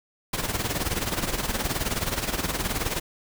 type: noise with tremolo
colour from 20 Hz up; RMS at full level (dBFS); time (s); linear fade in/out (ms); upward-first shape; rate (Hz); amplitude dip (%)
pink; -25; 0.33-3; 5; sine; 19; 70
effects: none